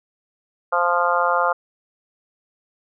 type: harmonic tone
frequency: 174.61 Hz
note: F3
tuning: in tune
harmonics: 3 / 4 / 5 / 6 / 7 / 8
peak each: -23 / -24 / -24 / -24 / -22 / -24 dBFS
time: 0.72-1.53 s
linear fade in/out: 10 ms
effects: none